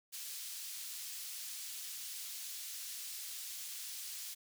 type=high-pass noise; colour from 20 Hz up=pink; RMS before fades=-45 dBFS; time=0.12-4.35 s; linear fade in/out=20 ms; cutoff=4300 Hz; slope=12 dB/octave; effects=none